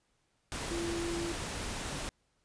sine tone in noise, 340 Hz, F4, 46 cents flat, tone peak -34 dBFS, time 0.71-1.32 s, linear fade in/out 0 ms, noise pink, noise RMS -38 dBFS, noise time 0.52-2.09 s, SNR +1 dB, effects pink hiss -75 dBFS RMS until 2.44 s + resampled to 22050 Hz

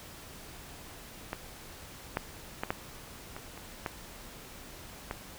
clicks, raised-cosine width 0.5 ms, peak -19 / -14 / -16 / -14 / -25 / -29 / -17 / -19 dBFS, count 8, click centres 1.331 / 2.171 / 2.635 / 2.705 / 3.365 / 3.576 / 3.862 / 5.111 s, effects pink hiss -48 dBFS RMS until 5.38 s

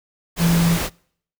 sine tone in noise, 169 Hz, E3, 43 cents sharp, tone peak -14 dBFS, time 0.38-0.79 s, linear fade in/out 50 ms, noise pink, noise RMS -24 dBFS, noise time 0.36-0.9 s, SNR +7 dB, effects noise-tail reverb RT60 0.6 s tail -26 dB re dry

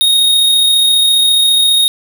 square tone with amplitude modulation, 3729 Hz, A#7, in tune, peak -7 dBFS, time 0.01-1.88 s, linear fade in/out 0 ms, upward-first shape sine, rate 34.7 Hz, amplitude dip 25%, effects none

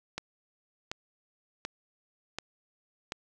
click train, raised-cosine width 0.2 ms, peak -17 dBFS, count 5, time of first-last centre 0.18-3.121 s, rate 1.36 Hz, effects none

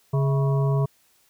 harmonic tone with a mistuned harmonic, 138.59 Hz, C#3, in tune, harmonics 1 / 3 / 5 / 7 / 8, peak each -19 / -29 / -33 / -36 / -37 dBFS, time 0.13-0.86 s, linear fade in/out 10 ms, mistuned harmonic 5, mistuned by -100 cents, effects white hiss -62 dBFS RMS until 1.29 s

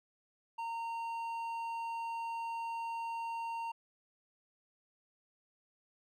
sine tone with hard clipping, 920 Hz, A#5, 23 cents flat, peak -38 dBFS, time 0.58-3.72 s, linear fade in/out 10 ms, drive 6 dB, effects none

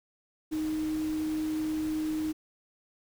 sine tone in noise, 311.1 Hz, D#4, in tune, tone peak -28 dBFS, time 0.51-2.33 s, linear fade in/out 20 ms, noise pink, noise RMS -45 dBFS, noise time 0.51-2.33 s, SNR +14 dB, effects none

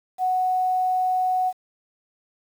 sine tone with quantisation, 740 Hz, F#5, in tune, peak -19 dBFS, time 0.18-1.53 s, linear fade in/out 50 ms, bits 8, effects none

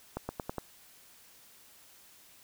accelerating click train, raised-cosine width 1 ms, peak -20 dBFS, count 5, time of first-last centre 0.17-0.583 s, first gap 120 ms, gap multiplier 0.9, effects white hiss -58 dBFS RMS until 2.43 s

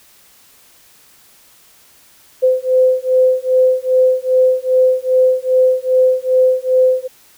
sine beating tone pair, 512 / 514.5 Hz, C5 / C5, -38 / -29 cents, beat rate 2.5 Hz, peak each -13 dBFS, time 2.42-7.08 s, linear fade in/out 20 ms, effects white hiss -48 dBFS RMS until 7.37 s

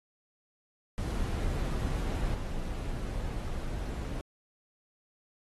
brown noise with level steps, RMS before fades -31 / -35 dBFS, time 0.98-4.21 s, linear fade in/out 0 ms, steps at 2.34 s, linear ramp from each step 5 ms, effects AAC 32 kbps

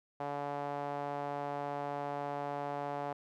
sawtooth tone with band-pass filter, 143.4 Hz, D3, 41 cents flat, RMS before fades -38 dBFS, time 0.2-3.13 s, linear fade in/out 5 ms, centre 750 Hz, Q 2.4, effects none

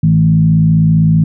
sine tone with frequency modulation, 160 Hz, D#3, 49 cents sharp, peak -6 dBFS, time 0.03-1.24 s, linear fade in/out 5 ms, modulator 55.5 Hz, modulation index 0.74, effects none

